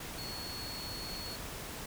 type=tone in noise; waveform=sine; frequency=4363 Hz; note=C#8; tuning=28 cents flat; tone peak=-42 dBFS; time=0.18-1.36 s; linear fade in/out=5 ms; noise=pink; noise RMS=-43 dBFS; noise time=0-1.86 s; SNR=-2 dB; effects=none